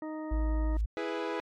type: harmonic tone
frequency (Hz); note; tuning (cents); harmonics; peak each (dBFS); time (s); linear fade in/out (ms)
311.1; D#4; 0; 1 / 2 / 3 / 4 / 6; -36 / -42 / -46 / -50 / -52; 0.02-0.77; 2
type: tone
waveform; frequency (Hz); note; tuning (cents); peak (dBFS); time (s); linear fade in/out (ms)
sine; 54.2; A1; -25; -26; 0.31-0.86; 10
type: noise with exponential growth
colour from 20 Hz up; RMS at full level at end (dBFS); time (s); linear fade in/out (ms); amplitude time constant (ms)
violet; -36; 0.67-0.81; 2; 30
type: chord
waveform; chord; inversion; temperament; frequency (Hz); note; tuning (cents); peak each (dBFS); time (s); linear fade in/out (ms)
sawtooth; E major; none; equal; 329.6 / 415.3 / 493.9; E4 / G#4 / B4; 0 / 0 / 0; -32; 0.97-1.4; 0
effects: low-pass 3000 Hz 12 dB/octave + MP3 96 kbps